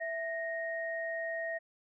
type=tone pair together; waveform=sine; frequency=659.3 / 1864.8 Hz; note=E5 / A#6; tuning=0 / 0 cents; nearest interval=octave + tritone; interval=1800 cents; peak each=-36 / -37 dBFS; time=0-1.59 s; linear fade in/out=20 ms; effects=none